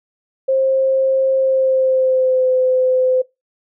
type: tone with pitch glide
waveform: sine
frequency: 531 to 512.6 Hz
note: C5 to C5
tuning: +25 to -36 cents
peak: -12 dBFS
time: 0.48-3.22 s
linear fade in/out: 10 ms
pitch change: -61 cents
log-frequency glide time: 1.36-2.49 s
effects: noise-tail reverb RT60 0.2 s tail -20 dB re dry